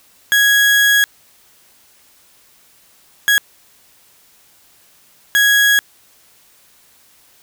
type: tone bursts at uneven times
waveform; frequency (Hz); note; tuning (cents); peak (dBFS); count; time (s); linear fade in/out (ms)
35% pulse; 1660; G#6; -1; -8; 3; 0.32-1.04 / 3.28-3.38 / 5.35-5.79; 0
effects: white hiss -51 dBFS RMS until 7.42 s

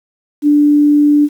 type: tone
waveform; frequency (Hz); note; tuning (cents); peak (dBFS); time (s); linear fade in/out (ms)
sine; 293.7; D4; 0; -6; 0.42-1.29; 50
effects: 7-bit

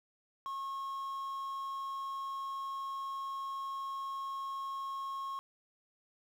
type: tone with quantisation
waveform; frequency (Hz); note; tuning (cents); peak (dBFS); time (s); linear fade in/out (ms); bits
triangle; 1087; C#6; -34; -35; 0.46-5.39; 0; 10
effects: none

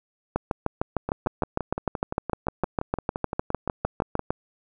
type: two click trains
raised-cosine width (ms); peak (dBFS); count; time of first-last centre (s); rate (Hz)
1; -9 / -14; 27 / 19; 0.36-4.305 / 1.09-4.193; 6.59 / 5.8
effects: none

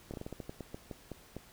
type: slowing click train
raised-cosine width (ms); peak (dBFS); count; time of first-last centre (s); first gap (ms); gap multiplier
2; -27; 13; 0.11-1.366; 28; 1.22
effects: pink hiss -58 dBFS RMS until 1.52 s

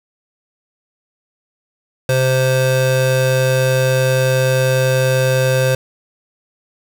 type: tone pair together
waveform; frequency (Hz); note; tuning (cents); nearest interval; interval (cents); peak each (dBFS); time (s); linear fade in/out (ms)
square; 130.25 / 521; C3 / C5; -7 / -7; 2 octaves; 2400; -16; 2.09-5.75; 2
effects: none

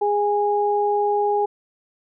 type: tone pair together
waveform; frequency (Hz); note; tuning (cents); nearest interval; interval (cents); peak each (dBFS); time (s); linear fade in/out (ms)
sine; 411.8 / 823.6; G#4 / G#5; -15 / -15; octave; 1200; -20; 0.01-1.46; 10
effects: none

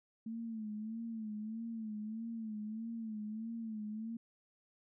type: tone with vibrato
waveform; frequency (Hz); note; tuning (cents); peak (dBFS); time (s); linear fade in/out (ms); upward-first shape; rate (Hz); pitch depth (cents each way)
sine; 220.6; A3; +5; -39; 0.26-4.17; 5; sine; 1.6; 76
effects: none

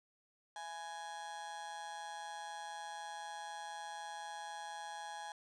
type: tone with amplitude modulation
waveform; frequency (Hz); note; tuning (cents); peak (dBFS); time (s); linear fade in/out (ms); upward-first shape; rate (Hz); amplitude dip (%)
35% pulse; 833; G#5; +5; -39; 0.56-5.32; 2; sine; 164; 70
effects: resampled to 22050 Hz

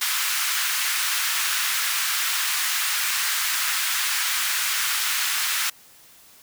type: high-pass noise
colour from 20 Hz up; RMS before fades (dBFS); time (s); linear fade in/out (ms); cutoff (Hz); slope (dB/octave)
pink; -24; 0.01-5.7; 5; 1300; 24
effects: white hiss -51 dBFS RMS until 6.42 s

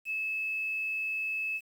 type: tone with quantisation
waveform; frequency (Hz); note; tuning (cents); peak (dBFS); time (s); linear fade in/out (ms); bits
sine; 2600; E7; -24; -30; 0.05-1.61; 50; 9
effects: none

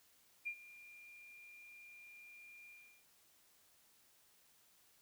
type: tone with ADSR envelope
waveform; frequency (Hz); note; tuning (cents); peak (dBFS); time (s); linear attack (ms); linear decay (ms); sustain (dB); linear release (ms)
sine; 2400; D7; +37; -37; 0.45-3.05; 22; 73; -18; 350
effects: white hiss -70 dBFS RMS until 5.01 s

